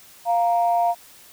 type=tone pair together; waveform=sine; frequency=697.7 / 934 Hz; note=F5 / A#5; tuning=-2 / +3 cents; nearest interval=perfect fourth; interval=505 cents; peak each=-17 / -23 dBFS; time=0.25-0.95 s; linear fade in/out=50 ms; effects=tanh soft clip ceiling -9 dBFS + white hiss -48 dBFS RMS until 1.32 s